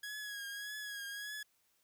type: tone with vibrato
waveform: sawtooth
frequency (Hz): 1661.2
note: G#6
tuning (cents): 0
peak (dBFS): -38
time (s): 0.03-1.43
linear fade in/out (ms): 5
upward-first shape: triangle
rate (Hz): 1.7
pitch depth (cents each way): 52
effects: white hiss -75 dBFS RMS until 1.83 s